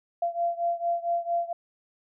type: beating tone pair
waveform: sine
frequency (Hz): 685 / 689.4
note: F5 / F5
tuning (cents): -34 / -23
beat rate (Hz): 4.4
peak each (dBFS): -27 / -29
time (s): 0.22-1.53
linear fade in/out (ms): 5
effects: none